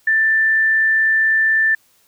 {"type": "tone", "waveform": "sine", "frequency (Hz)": 1772, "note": "A6", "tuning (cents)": 12, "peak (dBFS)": -12, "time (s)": [0.07, 1.75], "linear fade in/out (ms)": 5, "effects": ["white hiss -57 dBFS RMS until 2.07 s"]}